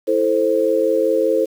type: chord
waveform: sine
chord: A minor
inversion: second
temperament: equal with one note detuned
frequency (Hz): 329.6 / 440 / 525.1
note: E4 / A4 / C5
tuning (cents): 0 / 0 / +6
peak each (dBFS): -21 / -18 / -17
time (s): 0.07-1.46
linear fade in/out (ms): 20
effects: 7-bit